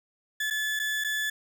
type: tone with dropouts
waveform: 35% pulse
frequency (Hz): 1726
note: A6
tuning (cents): -34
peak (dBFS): -25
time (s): 0.4-1.3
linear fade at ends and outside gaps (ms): 5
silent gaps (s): 0.502-0.507 / 0.793-0.797 / 1.04-1.045
effects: none